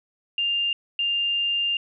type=tone pair in turn; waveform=sine; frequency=2800 / 2800 Hz; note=F7 / F7; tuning=+4 / +4 cents; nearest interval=unison; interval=0 cents; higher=neither; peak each=-21 / -21 dBFS; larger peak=neither; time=0.38-0.73 / 0.99-1.77 s; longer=second; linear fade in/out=2 ms; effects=none